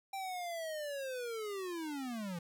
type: linear sweep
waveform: square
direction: down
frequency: 788 to 164.81 Hz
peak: -39 dBFS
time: 0.13-2.39 s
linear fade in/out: 5 ms
effects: none